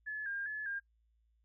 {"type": "tone with vibrato", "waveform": "sine", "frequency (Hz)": 1661.2, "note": "G#6", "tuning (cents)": 0, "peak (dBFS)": -36, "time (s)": [0.06, 0.8], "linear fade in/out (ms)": 20, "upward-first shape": "square", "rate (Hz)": 2.5, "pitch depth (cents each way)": 56, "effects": ["noise-tail reverb RT60 0.1 s tail -21 dB re dry", "added 56 Hz sine -70 dBFS peak until 1.44 s"]}